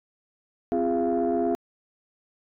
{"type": "tone cluster", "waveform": "sine", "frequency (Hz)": [259.5, 342.7, 410.9, 687], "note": ["C4", "F4", "G#4", "F5"], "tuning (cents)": [-14, -33, -18, -29], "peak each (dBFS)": -26, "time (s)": [0.72, 1.55], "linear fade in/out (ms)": 0, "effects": ["tanh soft clip ceiling -16 dBFS"]}